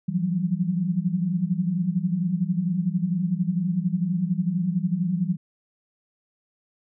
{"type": "tone cluster", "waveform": "sine", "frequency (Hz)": [166.1, 179.3, 190.4], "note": ["E3", "F3", "F#3"], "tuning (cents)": [13, 46, 50], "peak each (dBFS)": -26, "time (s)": [0.08, 5.37], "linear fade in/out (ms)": 10, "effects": []}